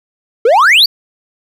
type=exponential sweep; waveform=triangle; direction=up; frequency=425 to 4806 Hz; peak=-3 dBFS; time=0.45-0.86 s; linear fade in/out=5 ms; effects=none